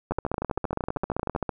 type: two click trains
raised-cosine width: 1 ms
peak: -13 / -14 dBFS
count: 22 / 17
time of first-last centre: 0.12-1.493 / 0.11-1.35 s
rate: 15.3 / 12.9 Hz
effects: none